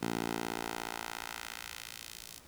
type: tone with high-pass filter sweep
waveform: 10% pulse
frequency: 57 Hz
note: A#1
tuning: 38 cents flat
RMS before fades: -40 dBFS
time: 0.01-2.4 s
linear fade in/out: 20 ms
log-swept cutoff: 200 to 4900 Hz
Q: 0.76
effects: pink hiss -57 dBFS RMS until 2.47 s